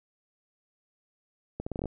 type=accelerating click train; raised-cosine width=2 ms; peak=-20 dBFS; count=8; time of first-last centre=1.6-1.857 s; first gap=65 ms; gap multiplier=0.8; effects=none